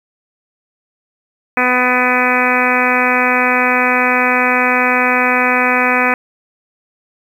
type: harmonic tone with a mistuned harmonic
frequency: 250 Hz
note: B3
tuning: 21 cents sharp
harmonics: 1 / 2 / 3 / 4 / 5 / 6 / 7 / 8 / 9 / 10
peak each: -20 / -20 / -20 / -20 / -20 / -20 / -20 / -20 / -20 / -20 dBFS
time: 1.57-6.14 s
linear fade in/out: 2 ms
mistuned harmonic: 9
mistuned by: +19 cents
effects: 7-bit